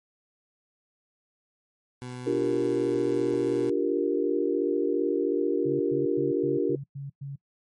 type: tone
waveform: 20% pulse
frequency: 124.9 Hz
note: B2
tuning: 20 cents sharp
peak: -31 dBFS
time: 2.02-3.7 s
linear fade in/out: 0 ms
type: chord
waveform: sine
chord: G minor seventh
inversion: second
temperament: equal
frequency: 293.7 / 349.2 / 392 / 466.2 Hz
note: D4 / F4 / G4 / Bb4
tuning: 0 / 0 / 0 / 0 cents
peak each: -28 dBFS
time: 2.26-6.76 s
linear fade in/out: 10 ms
type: tone bursts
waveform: sine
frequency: 139.3 Hz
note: C#3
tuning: 9 cents sharp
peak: -33 dBFS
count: 7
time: 5.65-7.36 s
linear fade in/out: 10 ms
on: 150 ms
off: 110 ms
effects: noise-tail reverb RT60 0.1 s tail -22 dB re dry + MP3 48 kbps